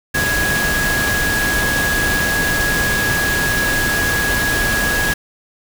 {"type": "tone in noise", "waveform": "sine", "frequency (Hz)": 1661.2, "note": "G#6", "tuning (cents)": 0, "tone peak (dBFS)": -17, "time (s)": [0.14, 5.14], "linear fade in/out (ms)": 10, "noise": "pink", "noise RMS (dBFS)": -20, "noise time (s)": [0.14, 5.14], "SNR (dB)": 0, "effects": []}